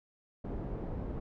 pink low-pass noise, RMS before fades -38 dBFS, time 0.44-1.2 s, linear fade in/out 10 ms, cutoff 530 Hz, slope 12 dB/octave, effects none

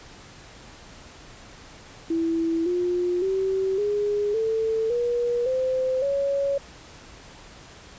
sine tone with pitch steps, 329.6 / 355.3 / 383 / 412.9 / 445.1 / 479.8 / 517.2 / 557.5 Hz, E4 / F4 / G4 / G#4 / A4 / A#4 / C5 / C#5, 0 / +30 / -40 / -10 / +20 / +50 / -20 / +10 cents, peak -21 dBFS, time 2.1-6.58 s, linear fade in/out 5 ms, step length 560 ms, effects pink hiss -46 dBFS RMS until 7.98 s + resampled to 16000 Hz

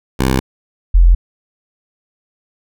10% pulse / sine tone pair in turn, 65.41 / 43.07 Hz, C2 / F1, 0 / -23 cents, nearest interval perfect fifth, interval 723 cents, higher first, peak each -4 dBFS, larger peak neither, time 0.19-0.4 / 0.94-1.15 s, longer neither, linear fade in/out 10 ms, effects none

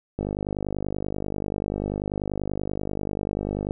click train, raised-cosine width 2 ms, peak -14 dBFS, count 178, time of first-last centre 0.19-3.709 s, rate 50.3 Hz, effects none

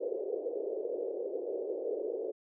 white band-pass noise, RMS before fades -36 dBFS, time 0-2.32 s, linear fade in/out 20 ms, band 380 to 510 Hz, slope 48 dB/octave, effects none

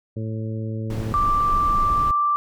harmonic tone, 110.4 Hz, A2, 6 cents sharp, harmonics 1 / 2 / 3 / 4 / 5, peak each -26 / -32 / -36 / -38 / -40 dBFS, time 0.16-1.13 s, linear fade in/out 10 ms
brown noise, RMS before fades -27 dBFS, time 0.9-2.11 s, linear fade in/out 2 ms
sine tone, 1174.7 Hz, D6, in tune, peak -17 dBFS, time 1.14-2.36 s, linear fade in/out 0 ms
effects none

